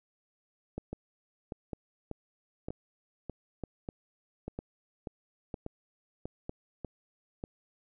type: two click trains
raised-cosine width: 2 ms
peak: -24 / -23 dBFS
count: 12 / 7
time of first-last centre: 0.93-7.439 / 0.78-6.494 s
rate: 1.69 / 1.05 Hz
effects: none